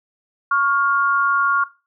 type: tone pair together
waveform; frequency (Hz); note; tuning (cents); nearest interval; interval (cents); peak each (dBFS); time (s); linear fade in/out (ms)
sine; 1111 / 1407.1; C#6 / F6; +4 / +13; major third; 409; -17; 0.51-1.64; 5
effects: noise-tail reverb RT60 0.3 s tail -18 dB re dry